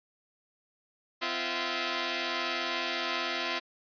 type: tone cluster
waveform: 5% pulse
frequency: 258.5 / 343.8 / 647 / 724 Hz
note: C4 / F4 / E5 / F#5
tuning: -21 / -27 / -32 / -38 cents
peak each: -26 / -21 / -23 / -30 dBFS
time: 1.21-3.6 s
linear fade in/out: 20 ms
effects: resampled to 11025 Hz